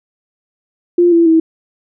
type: tone with pitch steps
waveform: sine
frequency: 349.2 / 336.3 / 323.9 Hz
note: F4 / E4 / E4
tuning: 0 / +35 / -30 cents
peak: -6 dBFS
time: 0.98-1.4 s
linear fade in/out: 5 ms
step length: 140 ms
effects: none